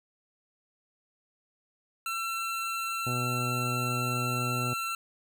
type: tone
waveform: 25% pulse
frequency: 1348 Hz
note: E6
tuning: 38 cents sharp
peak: -27 dBFS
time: 2.06-4.95 s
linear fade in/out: 2 ms
type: harmonic tone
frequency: 123.47 Hz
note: B2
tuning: in tune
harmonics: 1 / 2 / 3 / 4 / 5 / 6 / 7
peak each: -31 / -37 / -41 / -43 / -45 / -47 / -48 dBFS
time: 3.06-4.74 s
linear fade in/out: 10 ms
effects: none